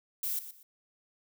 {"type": "noise with echo", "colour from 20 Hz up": "violet", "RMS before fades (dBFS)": -33, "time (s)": [0.23, 0.39], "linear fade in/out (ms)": 2, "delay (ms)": 120, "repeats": 2, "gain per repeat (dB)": -12, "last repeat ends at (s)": 0.63, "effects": []}